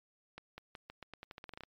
accelerating click train, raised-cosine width 0.3 ms, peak -30 dBFS, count 15, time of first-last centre 0.38-1.636 s, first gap 200 ms, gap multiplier 0.86, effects MP3 96 kbps

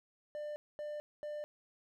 triangle tone bursts, 596 Hz, D5, 25 cents sharp, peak -37 dBFS, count 3, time 0.35-1.44 s, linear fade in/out 0 ms, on 210 ms, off 230 ms, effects none

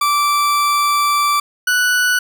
40% pulse tone pair in turn, 1166 / 1480.6 Hz, D6 / F#6, -13 / +1 cents, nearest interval major third, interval 414 cents, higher second, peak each -12 dBFS, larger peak neither, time 0.01-1.4 / 1.67-2.19 s, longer first, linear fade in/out 5 ms, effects none

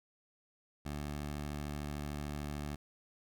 15% pulse tone, 73.42 Hz, D2, in tune, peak -32 dBFS, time 0.85-2.76 s, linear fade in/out 10 ms, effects none

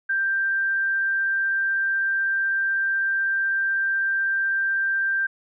sine tone, 1577 Hz, G6, 10 cents sharp, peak -20 dBFS, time 0.09-5.27 s, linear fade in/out 10 ms, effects none

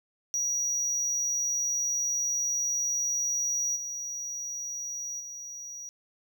triangle tone with level steps, 5780 Hz, F#8, 41 cents flat, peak -25 / -32 / -37 dBFS, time 0.34-5.89 s, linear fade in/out 0 ms, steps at 3.75 / 5.19 s, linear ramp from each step 20 ms, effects none

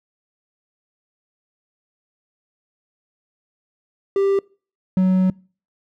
triangle tone pair in turn, 393.7 / 186.32 Hz, G4 / F#3, +8 / +12 cents, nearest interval octave + minor second, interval 1296 cents, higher first, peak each -13 / -11 dBFS, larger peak second, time 4.16-4.39 / 4.97-5.3 s, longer second, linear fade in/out 2 ms, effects noise-tail reverb RT60 0.4 s tail -25 dB re dry

